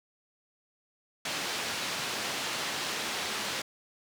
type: band-pass noise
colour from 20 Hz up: white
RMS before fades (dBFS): -34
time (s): 1.25-3.62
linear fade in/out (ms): 5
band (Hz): 150 to 4500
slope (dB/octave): 12
effects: none